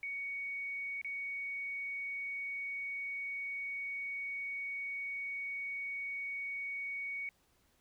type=tone with dropouts; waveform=sine; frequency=2235 Hz; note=C#7; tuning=14 cents sharp; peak=-37 dBFS; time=0.03-7.29 s; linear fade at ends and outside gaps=1 ms; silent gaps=1.015-1.046 s; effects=pink hiss -72 dBFS RMS until 7.8 s